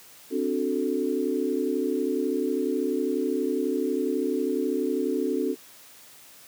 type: chord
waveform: sine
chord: D dominant seventh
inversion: third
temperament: equal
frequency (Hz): 261.6 / 293.7 / 370 / 440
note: C4 / D4 / F#4 / A4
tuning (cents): 0 / 0 / 0 / 0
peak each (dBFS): -29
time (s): 0.3-5.56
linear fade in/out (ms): 50
effects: white hiss -50 dBFS RMS until 6.47 s + high-pass 100 Hz 12 dB/octave